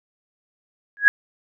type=tone with exponential growth; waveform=sine; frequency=1661.2 Hz; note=G#6; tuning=in tune; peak=-4 dBFS; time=0.97-1.08 s; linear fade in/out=0 ms; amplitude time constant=22 ms; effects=none